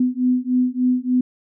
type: beating tone pair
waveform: sine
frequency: 249.7 / 253.1 Hz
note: B3 / B3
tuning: +19 / +43 cents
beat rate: 3.4 Hz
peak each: -19 dBFS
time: 0-1.21 s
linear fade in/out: 5 ms
effects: none